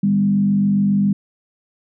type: tone with frequency modulation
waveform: sine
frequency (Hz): 199.6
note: G3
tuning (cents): +32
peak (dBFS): -13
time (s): 0.03-1.13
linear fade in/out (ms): 5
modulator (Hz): 47.3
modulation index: 0.56
effects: none